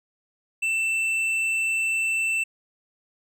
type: tone with hard clipping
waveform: triangle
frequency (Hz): 2668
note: E7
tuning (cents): +20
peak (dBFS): -23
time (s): 0.62-2.44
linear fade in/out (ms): 10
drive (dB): 9
effects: none